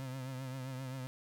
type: tone with vibrato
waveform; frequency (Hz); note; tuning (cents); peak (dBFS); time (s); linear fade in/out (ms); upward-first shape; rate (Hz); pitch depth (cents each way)
35% pulse; 130.81; C3; 0; -38; 0-1.07; 0; triangle; 7.6; 65
effects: none